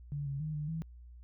sine tone with pitch steps, 144.1 / 138.5 / 154.3 / 149.9 / 161.6 Hz, D3 / C#3 / D#3 / D3 / E3, -33 / -1 / -14 / +36 / -34 cents, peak -34 dBFS, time 0.12-0.82 s, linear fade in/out 0 ms, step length 140 ms, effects added 60 Hz sine -49 dBFS peak until 1.23 s

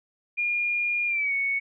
sine tone with pitch glide, 2420 to 2219 Hz, D#7 to C#7, -49 to +1 cents, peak -23 dBFS, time 0.37-1.6 s, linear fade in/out 20 ms, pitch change -150 cents, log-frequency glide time 1.07-1.33 s, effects none

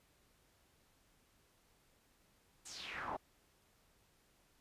brown noise with band-pass filter sweep, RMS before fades -45 dBFS, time 2.65-3.17 s, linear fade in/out 10 ms, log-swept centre 8000 to 720 Hz, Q 3.7, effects pink hiss -72 dBFS RMS until 4.6 s + resampled to 32000 Hz

